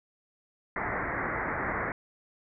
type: low-pass noise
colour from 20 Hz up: white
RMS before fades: -32 dBFS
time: 0.76-1.92 s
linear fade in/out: 2 ms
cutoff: 2100 Hz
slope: 96 dB/octave
effects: none